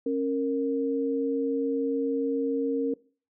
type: tone pair together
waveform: sine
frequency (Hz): 273.3 / 463.5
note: C#4 / A#4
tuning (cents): -24 / -10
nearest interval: major sixth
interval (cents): 914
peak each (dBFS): -27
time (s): 0.06-2.94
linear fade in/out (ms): 5
effects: noise-tail reverb RT60 0.4 s tail -21 dB re dry